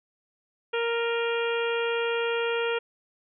harmonic tone with a mistuned harmonic, 465.7 Hz, A#4, 2 cents flat, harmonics 1 / 2 / 3 / 4 / 5 / 6 / 7, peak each -26 / -35 / -33 / -38 / -36 / -36 / -40 dBFS, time 0.73-2.79 s, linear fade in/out 10 ms, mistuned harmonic 5, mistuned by +53 cents, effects none

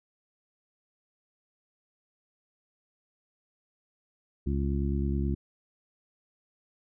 harmonic tone, 69.4 Hz, C#2, 3 cents sharp, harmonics 1 / 2 / 3 / 4 / 5, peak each -28 / -33 / -33 / -38 / -37 dBFS, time 4.46-5.35 s, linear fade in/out 10 ms, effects none

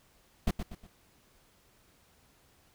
brown noise with echo, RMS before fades -26 dBFS, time 0.47-0.51 s, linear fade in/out 5 ms, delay 120 ms, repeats 3, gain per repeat -8 dB, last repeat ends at 0.87 s, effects pink hiss -65 dBFS RMS until 2.74 s

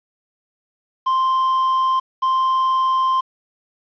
triangle tone bursts at uneven times, 1046.5 Hz, C6, in tune, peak -13 dBFS, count 2, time 1.06-2 / 2.22-3.21 s, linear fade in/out 10 ms, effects resampled to 11025 Hz + 8-bit

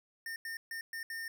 square tone bursts at uneven times, 1818 Hz, A#6, 44 cents flat, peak -39 dBFS, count 5, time 0.26-0.36 / 0.45-0.57 / 0.71-0.81 / 0.93-1.03 / 1.1-1.28 s, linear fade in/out 2 ms, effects none

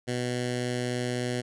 10% pulse tone with notch filter, 123.47 Hz, B2, in tune, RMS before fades -30 dBFS, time 0.07-1.42 s, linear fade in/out 20 ms, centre 940 Hz, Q 1.3, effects resampled to 24000 Hz

